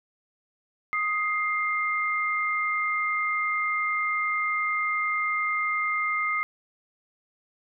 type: tone pair together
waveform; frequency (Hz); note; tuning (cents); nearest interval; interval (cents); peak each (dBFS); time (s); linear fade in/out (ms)
sine; 1248.7 / 2100; D#6 / C7; +6 / +6; major sixth; 900; -27 / -26; 0.93-6.43; 0
effects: none